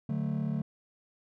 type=chord; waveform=triangle; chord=D major; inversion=none; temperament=just; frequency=146.83 / 183.54 / 220.2 Hz; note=D3 / F#3 / A3; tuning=0 / -14 / +2 cents; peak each=-29 / -32 / -30 dBFS; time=0.09-0.62 s; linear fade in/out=5 ms; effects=tanh soft clip ceiling -23 dBFS